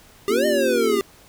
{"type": "exponential two-way sweep", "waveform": "square", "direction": "up then down", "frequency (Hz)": [392, 617, 392], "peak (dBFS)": -20, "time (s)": [0.28, 1.01], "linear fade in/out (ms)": 0, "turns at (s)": 0.46}
{"type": "chord", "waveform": "sine", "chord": "G half-diminished seventh", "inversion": "first", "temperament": "equal with one note detuned", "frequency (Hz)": [235.9, 277.2, 349.2, 392], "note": ["Bb3", "Db4", "F4", "G4"], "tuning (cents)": [21, 0, 0, 0], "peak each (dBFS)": [-26, -29, -25, -23], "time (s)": [0.29, 1], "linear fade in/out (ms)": 10}
{"effects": ["pink hiss -50 dBFS RMS until 1.28 s"]}